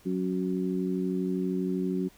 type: harmonic tone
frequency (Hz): 92.5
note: F#2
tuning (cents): 0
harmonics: 2 / 3 / 4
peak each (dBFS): -29 / -32 / -32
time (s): 0.05-2.09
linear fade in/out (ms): 20
effects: pink hiss -58 dBFS RMS until 2.17 s